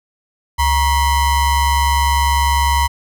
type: ring-modulated tone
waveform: square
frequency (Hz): 510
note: C5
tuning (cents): -44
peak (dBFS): -10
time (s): 0.58-2.88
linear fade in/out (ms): 20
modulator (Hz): 440
effects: none